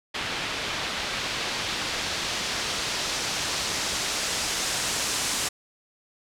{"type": "noise with low-pass filter sweep", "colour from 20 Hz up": "white", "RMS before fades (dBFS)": -29, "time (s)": [0.14, 5.49], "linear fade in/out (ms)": 10, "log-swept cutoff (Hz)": [3300, 7800], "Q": 0.96, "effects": []}